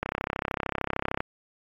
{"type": "click train", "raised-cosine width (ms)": 0.5, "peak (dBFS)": -12, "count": 40, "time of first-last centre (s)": [0.03, 1.205], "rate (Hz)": 33.2, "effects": ["AAC 48 kbps"]}